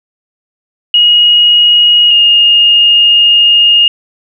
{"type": "tone pair in turn", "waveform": "sine", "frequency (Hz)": [2886, 2843], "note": ["F#7", "F7"], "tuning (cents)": [-44, 30], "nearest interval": "unison", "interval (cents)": 26, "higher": "first", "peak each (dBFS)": -3, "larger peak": "neither", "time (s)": [[0.94, 2.11], [2.11, 3.88]], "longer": "second", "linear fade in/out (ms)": 2, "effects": []}